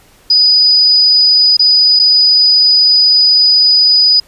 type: tone with dropouts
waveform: sine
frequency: 4962 Hz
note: D#8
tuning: 6 cents flat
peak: -5 dBFS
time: 0.3-4.2 s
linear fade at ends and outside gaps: 5 ms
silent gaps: 1.569-1.593 / 1.992-1.996 s
effects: pink hiss -46 dBFS RMS until 4.27 s + resampled to 32000 Hz